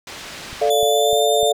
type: low-pass noise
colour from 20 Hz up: white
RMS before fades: -35 dBFS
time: 0.07-0.7 s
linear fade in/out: 2 ms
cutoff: 4400 Hz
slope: 12 dB/octave
type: click train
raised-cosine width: 5 ms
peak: -25 dBFS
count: 4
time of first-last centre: 0.53-1.431 s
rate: 3.33 Hz
type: chord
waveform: sine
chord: D minor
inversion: second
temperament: equal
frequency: 440 / 587.3 / 698.5 Hz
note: A4 / D5 / F5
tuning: 0 / 0 / 0 cents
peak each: -18 / -19 / -19 dBFS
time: 0.61-1.53 s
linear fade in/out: 10 ms
type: tone with pitch glide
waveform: sawtooth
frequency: 3475 to 3598 Hz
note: A7 to A7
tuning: -22 to +38 cents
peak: -19 dBFS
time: 0.7-1.52 s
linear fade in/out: 5 ms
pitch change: +60 cents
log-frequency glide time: 0.84-1.22 s
effects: none